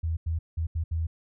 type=tone bursts at uneven times; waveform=sine; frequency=81.6 Hz; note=E2; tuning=17 cents flat; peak=-25 dBFS; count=5; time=0.03-0.17 / 0.26-0.39 / 0.57-0.67 / 0.75-0.84 / 0.91-1.07 s; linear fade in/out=10 ms; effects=none